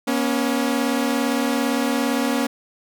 sawtooth tone pair together, 239.6 / 277.2 Hz, A#3 / C#4, +48 / 0 cents, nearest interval minor third, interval 252 cents, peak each -18 dBFS, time 0.07-2.47 s, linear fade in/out 10 ms, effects none

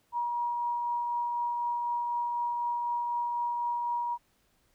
sine tone with tremolo, 955 Hz, A#5, 42 cents sharp, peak -27 dBFS, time 0.12-4.18 s, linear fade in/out 50 ms, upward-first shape triangle, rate 4 Hz, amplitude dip 25%, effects pink hiss -70 dBFS RMS until 4.74 s

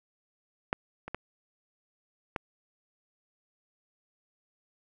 clicks, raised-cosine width 0.5 ms, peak -12 / -24 / -18 / -16 dBFS, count 4, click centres 0.729 / 1.08 / 1.146 / 2.362 s, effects none

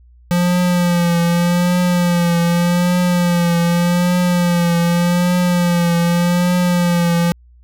square tone with vibrato, 174.61 Hz, F3, in tune, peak -13 dBFS, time 0.31-7.32 s, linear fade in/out 0 ms, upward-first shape triangle, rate 0.84 Hz, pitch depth 46 cents each way, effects added 60 Hz sine -43 dBFS peak until 7.63 s

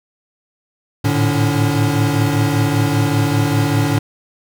square tone cluster, 107.5 / 112.6 / 147.3 / 284.4 Hz, A2 / A2 / D3 / C#4, -40 / +40 / +6 / +45 cents, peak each -20 dBFS, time 1.04-3.99 s, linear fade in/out 10 ms, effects none

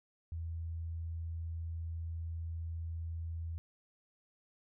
sine tone, 82.6 Hz, E2, 4 cents sharp, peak -37 dBFS, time 0.32-3.58 s, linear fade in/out 0 ms, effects none

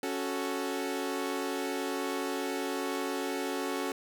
sawtooth chord, F# minor, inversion second, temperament equal, 277.2 / 370 / 440 Hz, C#4 / F#4 / A4, 0 / 0 / 0 cents, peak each -31 / -32 / -33 dBFS, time 0.03-3.92 s, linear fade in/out 2 ms, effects none

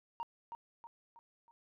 sine tone with echo, 932.3 Hz, A#5, in tune, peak -34 dBFS, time 0.2-0.23 s, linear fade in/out 0 ms, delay 320 ms, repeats 4, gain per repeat -7 dB, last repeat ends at 1.51 s, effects tanh soft clip ceiling -36 dBFS

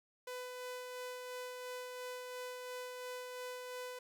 sawtooth tone with tremolo, 500 Hz, B4, 21 cents sharp, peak -38 dBFS, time 0.27-3.99 s, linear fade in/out 5 ms, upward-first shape sine, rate 2.9 Hz, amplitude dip 30%, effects none

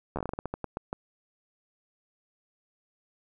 slowing click train, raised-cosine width 1 ms, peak -18 dBFS, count 14, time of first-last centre 0.16-0.929 s, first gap 12 ms, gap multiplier 1.24, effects none

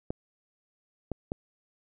clicks, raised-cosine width 2 ms, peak -18 dBFS, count 3, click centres 0.105 / 1.117 / 1.319 s, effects none

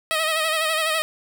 10% pulse tone with vibrato, 634 Hz, D#5, 32 cents sharp, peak -12 dBFS, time 0.11-1.02 s, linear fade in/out 0 ms, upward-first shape sine, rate 12 Hz, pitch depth 50 cents each way, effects none

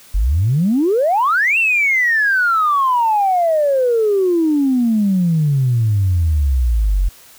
sine exponential two-way sweep, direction up then down, 43.64 to 2758 to 43.64 Hz, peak -11 dBFS, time 0.14-7.09 s, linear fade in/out 10 ms, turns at 1.58 s, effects tanh soft clip ceiling -7 dBFS + white hiss -44 dBFS RMS until 7.38 s

